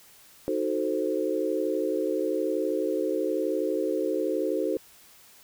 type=chord; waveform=sine; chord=D# diminished seventh; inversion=none; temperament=equal with one note detuned; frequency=311.1 / 370 / 442.3 / 523.3 Hz; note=D#4 / F#4 / A4 / C5; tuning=0 / 0 / +9 / 0 cents; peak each=-30 dBFS; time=0.48-4.77 s; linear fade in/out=0 ms; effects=white hiss -54 dBFS RMS until 5.43 s